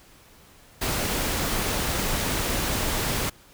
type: noise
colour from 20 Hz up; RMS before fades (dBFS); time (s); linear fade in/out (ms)
pink; -26; 0.81-3.3; 10
effects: pink hiss -53 dBFS RMS until 3.53 s